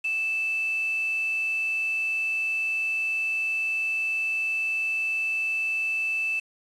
sine tone with quantisation, 2637 Hz, E7, in tune, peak -24 dBFS, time 0.04-6.4 s, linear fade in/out 10 ms, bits 7, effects resampled to 24000 Hz

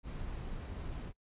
brown noise, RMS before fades -41 dBFS, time 0.03-1.13 s, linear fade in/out 50 ms, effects noise-tail reverb RT60 0.1 s tail -22 dB re dry + resampled to 8000 Hz

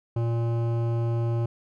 triangle tone with hard clipping, 116.54 Hz, A#2, in tune, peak -25 dBFS, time 0.16-1.46 s, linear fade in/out 5 ms, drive 18 dB, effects none

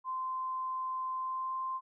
sine tone with pitch glide, 1037 to 1045.4 Hz, C6 to C6, -16 to -2 cents, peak -33 dBFS, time 0.04-1.81 s, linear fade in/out 50 ms, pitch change +14 cents, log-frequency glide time 1.14-1.56 s, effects none

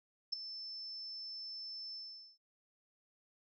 sine tone with ADSR envelope, 5290 Hz, E8, 5 cents sharp, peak -30 dBFS, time 0.32-2.38 s, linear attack 13 ms, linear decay 7 ms, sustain -13 dB, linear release 440 ms, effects none

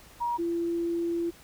sine tone pair in turn, 952 / 339.5 Hz, A#5 / F4, +36 / -49 cents, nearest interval octave + tritone, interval 1785 cents, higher first, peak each -26 dBFS, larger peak neither, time 0.2-0.38 / 0.38-1.31 s, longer second, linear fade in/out 20 ms, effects added 60 Hz sine -61 dBFS peak until 1.43 s + pink hiss -53 dBFS RMS until 1.43 s

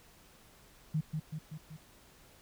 sine tone with echo, 155.4 Hz, D#3, 2 cents flat, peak -28 dBFS, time 0.94-1.01 s, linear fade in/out 10 ms, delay 190 ms, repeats 4, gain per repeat -4 dB, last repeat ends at 1.77 s, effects pink hiss -60 dBFS RMS until 2.41 s

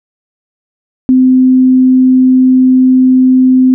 sine tone, 257.3 Hz, C4, 29 cents flat, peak -3 dBFS, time 1.09-3.74 s, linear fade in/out 0 ms, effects none

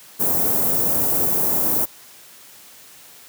white band-stop noise, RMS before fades -19 dBFS, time 0.19-1.86 s, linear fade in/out 20 ms, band 610 to 16000 Hz, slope 12 dB/octave, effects white hiss -45 dBFS RMS until 3.28 s + high-pass 100 Hz 12 dB/octave

